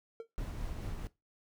triangle tone with exponential decay, 455.1 Hz, A#4, 42 cents flat, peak -34 dBFS, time 0.2-0.29 s, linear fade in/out 1 ms, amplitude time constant 18 ms
brown noise with tremolo, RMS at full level -38 dBFS, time 0.38-1.07 s, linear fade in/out 0 ms, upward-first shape sine, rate 4.7 Hz, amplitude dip 25%
effects noise-tail reverb RT60 0.2 s tail -18 dB re dry

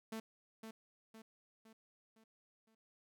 sawtooth tone with echo, 222.1 Hz, A3, 16 cents sharp, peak -38 dBFS, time 0.12-0.2 s, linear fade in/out 5 ms, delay 510 ms, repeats 5, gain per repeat -6 dB, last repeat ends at 2.75 s, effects none

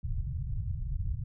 pink low-pass noise, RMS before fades -33 dBFS, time 0.03-1.24 s, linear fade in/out 10 ms, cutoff 140 Hz, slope 48 dB/octave, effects none

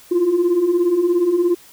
sine beating tone pair, 335.7 / 352.7 Hz, E4 / F4, +32 / +17 cents, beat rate 17 Hz, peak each -19 / -13 dBFS, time 0.11-1.55 s, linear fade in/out 10 ms, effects tanh soft clip ceiling -10 dBFS + white hiss -46 dBFS RMS until 1.72 s

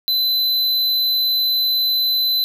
square tone, 4026 Hz, B7, 33 cents sharp, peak -16 dBFS, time 0.08-2.44 s, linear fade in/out 0 ms, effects none

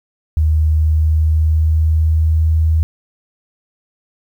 sine tone with pitch glide, 77.78 to 79.64 Hz, D#2 to D#2, 0 to +41 cents, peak -10 dBFS, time 0.37-2.83 s, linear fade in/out 0 ms, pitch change +41 cents, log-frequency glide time 0.63-2.49 s, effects 8-bit

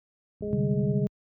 click train, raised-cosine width 5 ms, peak -28 dBFS, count 17, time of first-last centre 0.41-0.938 s, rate 30.3 Hz
harmonic tone, 207.7 Hz, G#3, in tune, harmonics 1 / 2 / 3, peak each -33 / -31 / -39 dBFS, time 0.42-1.07 s, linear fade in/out 5 ms
sine chord, C suspended second, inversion none, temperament equal, 130.81 / 146.83 / 196 Hz, C3 / D3 / G3, 0 / 0 / 0 cents, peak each -28 dBFS, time 0.53-1.07 s, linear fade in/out 0 ms
effects high-pass 60 Hz 12 dB/octave

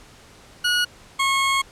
20% pulse tone pair in turn, 1454 / 1089.3 Hz, F#6 / C#6, -31 / -31 cents, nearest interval perfect fourth, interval 500 cents, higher first, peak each -13 dBFS, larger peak neither, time 0.64-0.85 / 1.19-1.62 s, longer second, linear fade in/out 10 ms, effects pink hiss -48 dBFS RMS until 1.71 s + low-pass 9000 Hz 12 dB/octave

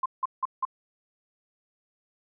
sine tone bursts, 1046.5 Hz, C6, in tune, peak -23 dBFS, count 4, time 0.03-0.652 s, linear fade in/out 5 ms, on 28 ms, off 170 ms, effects none

